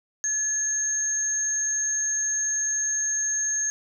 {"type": "tone pair together", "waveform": "sine", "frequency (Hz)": [1709, 6441], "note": ["G#6", "G8"], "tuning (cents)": [49, 46], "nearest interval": "octave + major seventh", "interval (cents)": 2297, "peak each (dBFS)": [-35, -23], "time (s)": [0.24, 3.7], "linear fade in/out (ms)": 0, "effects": []}